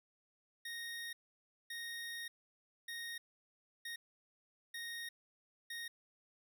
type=tone bursts at uneven times; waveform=25% pulse; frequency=1862 Hz; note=A#6; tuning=2 cents flat; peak=-39 dBFS; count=6; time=0.65-1.13 / 1.7-2.28 / 2.88-3.18 / 3.85-3.96 / 4.74-5.09 / 5.7-5.88 s; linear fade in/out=5 ms; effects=none